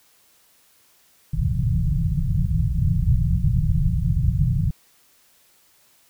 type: low-pass noise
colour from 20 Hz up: white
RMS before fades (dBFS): -20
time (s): 1.33-4.71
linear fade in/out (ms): 5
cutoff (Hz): 170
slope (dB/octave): 96
effects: white hiss -58 dBFS RMS until 6.09 s